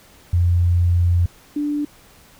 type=tone pair in turn; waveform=sine; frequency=87.31 / 293.7 Hz; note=F2 / D4; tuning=0 / 0 cents; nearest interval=octave + major sixth; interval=2100 cents; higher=second; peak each=-13 / -19 dBFS; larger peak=first; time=0.33-1.26 / 1.56-1.85 s; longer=first; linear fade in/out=5 ms; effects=pink hiss -49 dBFS RMS until 2.39 s